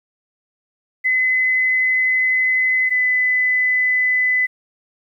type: tone pair in turn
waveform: sine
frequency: 2028 / 2007 Hz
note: B6 / B6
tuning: +45 / +27 cents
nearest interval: unison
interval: 18 cents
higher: first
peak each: -14 dBFS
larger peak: neither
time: 1.04-2.9 / 2.9-4.47 s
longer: first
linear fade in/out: 20 ms
effects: 9-bit